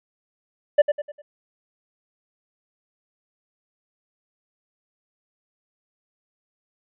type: tone with echo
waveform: triangle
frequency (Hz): 587.3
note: D5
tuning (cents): 0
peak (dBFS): -7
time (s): 0.78-0.82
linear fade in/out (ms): 10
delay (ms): 100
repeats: 4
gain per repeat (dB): -8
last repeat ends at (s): 1.22
effects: resampled to 8000 Hz